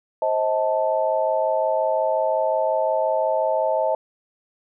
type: chord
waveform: sine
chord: A diminished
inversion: first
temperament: just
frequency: 528 / 633.6 / 880 Hz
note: C5 / Eb5 / A5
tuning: +16 / +31 / 0 cents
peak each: -24 / -21 / -24 dBFS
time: 0.22-3.95 s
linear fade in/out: 2 ms
effects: none